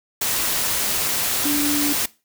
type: tone in noise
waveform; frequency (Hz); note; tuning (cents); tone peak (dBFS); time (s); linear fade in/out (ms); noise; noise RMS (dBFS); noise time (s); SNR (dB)
sine; 291.5; D4; -13; -20; 1.45-1.93; 5; white; -22; 0.21-2.06; -1
effects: noise-tail reverb RT60 0.3 s tail -21 dB re dry